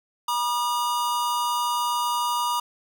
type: tone pair together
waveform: square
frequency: 963.3 / 1212 Hz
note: B5 / D#6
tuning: -43 / -46 cents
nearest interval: major third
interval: 397 cents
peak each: -25 / -28 dBFS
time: 0.28-2.6 s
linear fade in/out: 5 ms
effects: none